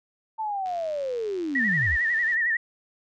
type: linear sweep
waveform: sine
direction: down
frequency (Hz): 895 to 49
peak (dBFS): -26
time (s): 0.38-1.97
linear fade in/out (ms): 20
type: click train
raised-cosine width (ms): 0.2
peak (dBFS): -30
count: 156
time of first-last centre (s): 0.66-2.343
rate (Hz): 92.1
type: tone with vibrato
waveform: sine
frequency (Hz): 1857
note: A#6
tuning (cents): -7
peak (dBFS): -21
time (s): 1.55-2.57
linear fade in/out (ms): 5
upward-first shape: sine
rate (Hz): 11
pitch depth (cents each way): 86
effects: none